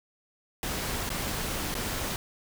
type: noise with dropouts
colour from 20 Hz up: pink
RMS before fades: -32 dBFS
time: 0.63-2.16 s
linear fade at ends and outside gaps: 1 ms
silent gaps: 1.092-1.102 / 1.742-1.751 s
effects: none